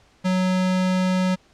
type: tone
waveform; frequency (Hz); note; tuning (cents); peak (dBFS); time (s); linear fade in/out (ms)
square; 185; F#3; 0; -19; 0.24-1.36; 20
effects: pink hiss -57 dBFS RMS until 1.53 s + low-pass 6000 Hz 12 dB/octave